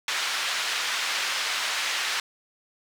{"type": "band-pass noise", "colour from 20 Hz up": "pink", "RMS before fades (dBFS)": -28, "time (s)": [0.08, 2.2], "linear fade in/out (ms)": 2, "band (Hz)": [1500, 5200], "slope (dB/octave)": 12, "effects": []}